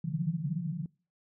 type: band-pass noise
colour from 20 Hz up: pink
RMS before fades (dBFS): -33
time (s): 0.04-0.86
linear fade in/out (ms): 2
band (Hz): 140 to 180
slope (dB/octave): 96
effects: noise-tail reverb RT60 0.4 s tail -26 dB re dry